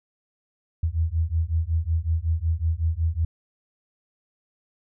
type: beating tone pair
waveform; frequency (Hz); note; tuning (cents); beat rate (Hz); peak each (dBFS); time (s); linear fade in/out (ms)
sine; 79.2 / 84.6; D#2 / E2; +31 / +45; 5.4; -24; 0.83-3.25; 5
effects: none